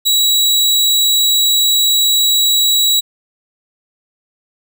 sawtooth tone, 3891 Hz, B7, 27 cents flat, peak -7 dBFS, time 0.05-3.01 s, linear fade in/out 20 ms, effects none

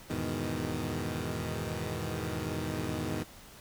15% pulse chord, E major seventh, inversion none, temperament equal, 82.41 / 103.83 / 123.47 / 155.56 Hz, E2 / G#2 / B2 / D#3, 0 / 0 / 0 / 0 cents, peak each -32 dBFS, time 0.09-3.24 s, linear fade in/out 20 ms, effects pink hiss -52 dBFS RMS until 3.6 s

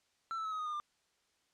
triangle tone with pitch steps, 1340 / 1314.7 / 1289.9 / 1265.5 / 1241.6 / 1218.2 / 1195.2 Hz, E6 / E6 / E6 / D#6 / D#6 / D#6 / D6, +28 / -5 / -38 / +29 / -4 / -37 / +30 cents, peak -34 dBFS, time 0.31-0.8 s, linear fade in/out 0 ms, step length 70 ms, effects white hiss -75 dBFS RMS until 1.53 s + low-pass 7000 Hz 12 dB/octave

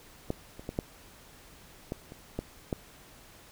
clicks, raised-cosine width 2 ms, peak -16 / -30 / -21 / -15 / -19 / -30 / -18 / -16 dBFS, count 8, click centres 0.304 / 0.595 / 0.691 / 0.789 / 1.921 / 2.121 / 2.39 / 2.728 s, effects pink hiss -54 dBFS RMS until 3.51 s

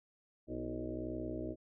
harmonic tone with a mistuned harmonic, 61.74 Hz, B1, in tune, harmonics 1 / 2 / 4 / 5 / 6 / 7 / 8 / 9 / 10, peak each -47 / -48 / -45 / -42 / -46 / -50 / -53 / -51 / -47 dBFS, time 0.47-1.56 s, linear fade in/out 50 ms, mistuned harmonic 5, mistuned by +54 cents, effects none

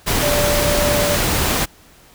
sine tone in noise, 585 Hz, D5, 7 cents flat, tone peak -18 dBFS, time 0.22-1.17 s, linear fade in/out 20 ms, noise pink, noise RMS -18 dBFS, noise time 0.06-1.66 s, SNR -3 dB, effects pink hiss -48 dBFS RMS until 2.14 s

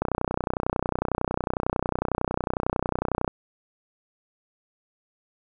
click train, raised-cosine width 1 ms, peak -10 dBFS, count 102, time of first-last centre 0.02-3.278 s, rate 31 Hz, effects none

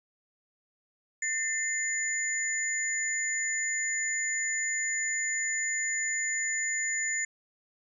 sine tone cluster, 1801 / 2078 / 6960 Hz, A6 / C7 / A8, +40 / -12 / -20 cents, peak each -33 / -33 / -31 dBFS, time 1.22-7.25 s, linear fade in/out 5 ms, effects none

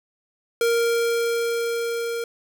square tone with level ramp, 466.2 Hz, A#4, in tune, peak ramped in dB -18 to -26 dBFS, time 0.61-2.24 s, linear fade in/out 2 ms, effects none

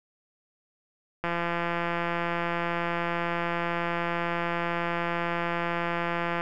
click train, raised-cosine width 0.5 ms, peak -14 dBFS, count 885, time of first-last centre 1.24-6.41 s, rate 171 Hz, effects none

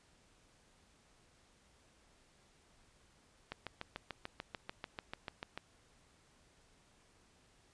click train, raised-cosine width 0.3 ms, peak -25 dBFS, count 15, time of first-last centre 3.52-5.576 s, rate 6.81 Hz, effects pink hiss -68 dBFS RMS until 7.73 s + resampled to 22050 Hz

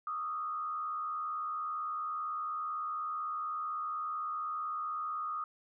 sine tone with frequency modulation, 1238 Hz, D#6, 9 cents flat, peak -34 dBFS, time 0.07-5.44 s, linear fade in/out 2 ms, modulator 77.9 Hz, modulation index 0.63, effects none

